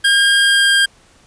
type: tone with pitch glide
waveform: 25% pulse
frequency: 1613 to 1603.7 Hz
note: G6 to G6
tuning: +49 to +39 cents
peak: -6 dBFS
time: 0.04-0.86 s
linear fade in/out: 10 ms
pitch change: -10 cents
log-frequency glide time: 0.39-0.73 s
effects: pink hiss -50 dBFS RMS until 1.26 s + resampled to 22050 Hz